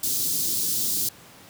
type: band-stop noise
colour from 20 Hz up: white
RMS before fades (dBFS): -25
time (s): 0.03-1.09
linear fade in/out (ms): 5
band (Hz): 340 to 4100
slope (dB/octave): 24
effects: pink hiss -48 dBFS RMS until 1.49 s + high-pass 100 Hz 12 dB/octave